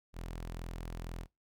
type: tone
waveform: sawtooth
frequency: 42.1 Hz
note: E1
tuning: 37 cents sharp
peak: -36 dBFS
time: 0.13-1.27 s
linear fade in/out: 50 ms
effects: noise-tail reverb RT60 0.2 s tail -22 dB re dry